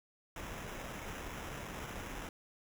pink noise with sample-and-hold, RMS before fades -44 dBFS, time 0.36-2.29 s, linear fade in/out 2 ms, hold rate 4410 Hz, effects none

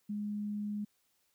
sine tone, 207.7 Hz, G#3, in tune, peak -34 dBFS, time 0.09-0.85 s, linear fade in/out 10 ms, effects white hiss -75 dBFS RMS until 1.34 s

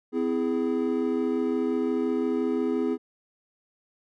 triangle chord, C augmented, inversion none, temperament equal with one note detuned, 255.5 / 329.6 / 415.3 Hz, C4 / E4 / G#4, -41 / 0 / 0 cents, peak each -25 / -27 / -26 dBFS, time 0.12-2.98 s, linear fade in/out 50 ms, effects none

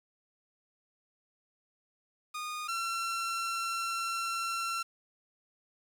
sawtooth tone pair in turn, 1228 / 1355.7 Hz, D#6 / E6, -23 / +48 cents, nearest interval major second, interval 171 cents, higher second, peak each -32 / -28 dBFS, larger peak second, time 2.34-2.68 / 2.68-4.83 s, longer second, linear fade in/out 10 ms, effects low-pass 11000 Hz 12 dB/octave + 9-bit

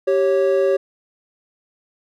triangle tone pair together, 389.6 / 551.5 Hz, G4 / C#5, -11 / -9 cents, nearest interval tritone, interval 602 cents, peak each -15 dBFS, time 0.07-0.77 s, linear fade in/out 10 ms, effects none

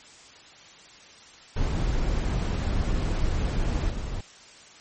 brown noise with level steps, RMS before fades -25 / -31 dBFS, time 1.56-4.21 s, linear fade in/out 5 ms, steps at 3.9 s, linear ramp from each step 2 ms, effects white hiss -49 dBFS RMS until 4.8 s + MP3 32 kbps

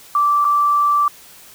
sine tone with dropouts, 1167 Hz, D6, 11 cents flat, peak -12 dBFS, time 0.15-1.08 s, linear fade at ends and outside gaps 2 ms, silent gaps 0.445-0.45 s, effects white hiss -43 dBFS RMS until 1.54 s

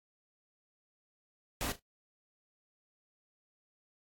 pink noise with echo, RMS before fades -35 dBFS, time 1.61-1.72 s, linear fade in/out 0 ms, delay 37 ms, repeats 2, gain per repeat -15 dB, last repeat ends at 1.794 s, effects noise-tail reverb RT60 0.1 s tail -18 dB re dry + AAC 64 kbps

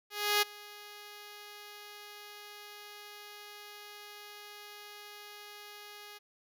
5% pulse tone with ADSR envelope, 414.5 Hz, G#4, 3 cents flat, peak -13 dBFS, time 0.1-6.19 s, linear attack 320 ms, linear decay 15 ms, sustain -23 dB, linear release 21 ms, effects none

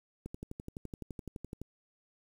click train, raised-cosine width 3 ms, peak -28 dBFS, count 17, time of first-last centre 0.26-1.616 s, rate 11.8 Hz, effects 9-bit

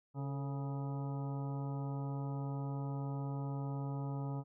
harmonic tone with a mistuned harmonic, 138.59 Hz, C#3, in tune, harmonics 1 / 2 / 3 / 4 / 5 / 6 / 7 / 9, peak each -37 / -45 / -51 / -53 / -54 / -52 / -54 / -56 dBFS, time 0.14-4.44 s, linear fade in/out 50 ms, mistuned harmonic 3, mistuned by +67 cents, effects none

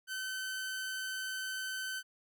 sawtooth tone, 1529 Hz, G6, 44 cents flat, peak -33 dBFS, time 0.07-2.03 s, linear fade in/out 50 ms, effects none

